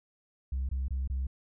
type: tone bursts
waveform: sine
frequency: 65.9 Hz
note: C2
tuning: 13 cents sharp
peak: -27 dBFS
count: 4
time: 0.52-1.269 s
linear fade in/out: 5 ms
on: 170 ms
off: 23 ms
effects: tanh soft clip ceiling -27 dBFS